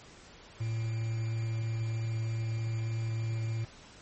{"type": "tone with quantisation", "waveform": "triangle", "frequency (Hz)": 112.9, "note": "A2", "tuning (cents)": 45, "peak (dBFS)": -28, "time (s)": [0.6, 3.65], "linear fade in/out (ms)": 10, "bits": 8, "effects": ["pink hiss -53 dBFS RMS until 4.01 s", "MP3 32 kbps"]}